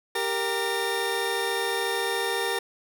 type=tone cluster; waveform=25% pulse; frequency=392.9 / 466.8 / 1824 Hz; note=G4 / A#4 / A#6; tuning=+4 / +2 / -38 cents; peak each=-26 dBFS; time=0.15-2.59 s; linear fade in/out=5 ms; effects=none